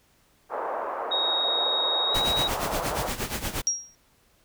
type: band-pass noise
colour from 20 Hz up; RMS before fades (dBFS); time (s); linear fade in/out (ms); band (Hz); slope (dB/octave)
pink; -31; 0.49-3.11; 50; 490 to 1200; 24
type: tone with pitch glide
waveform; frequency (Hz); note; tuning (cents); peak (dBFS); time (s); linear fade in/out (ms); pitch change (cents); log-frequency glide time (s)
sine; 3764 to 3814; A#7 to A#7; +16 to +39; -23; 1.11-2.48; 10; +23; 2.08-2.14
type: noise with tremolo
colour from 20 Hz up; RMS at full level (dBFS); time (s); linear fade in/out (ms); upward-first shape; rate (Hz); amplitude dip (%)
pink; -28; 2.14-3.62; 10; sine; 8.5; 75
type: tone with exponential decay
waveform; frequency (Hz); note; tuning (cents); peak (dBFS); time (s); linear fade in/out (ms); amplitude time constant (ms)
sine; 5640; F8; +16; -18; 3.67-3.95; 0; 60
effects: pink hiss -63 dBFS RMS until 4.44 s